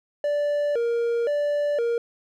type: tone with vibrato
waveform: triangle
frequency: 523.3 Hz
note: C5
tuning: in tune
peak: -19 dBFS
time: 0.24-1.98 s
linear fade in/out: 2 ms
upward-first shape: square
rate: 0.97 Hz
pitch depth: 190 cents each way
effects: none